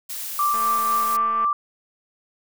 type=noise; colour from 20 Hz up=blue; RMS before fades=-31 dBFS; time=0.09-1.17 s; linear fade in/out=10 ms
type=tone with tremolo; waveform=sine; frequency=1174.7 Hz; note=D6; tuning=in tune; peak=-17 dBFS; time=0.39-1.53 s; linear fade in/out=2 ms; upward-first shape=triangle; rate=4 Hz; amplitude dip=30%
type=click train; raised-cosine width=0.5 ms; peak=-23 dBFS; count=203; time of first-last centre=0.54-1.446 s; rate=223 Hz
effects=none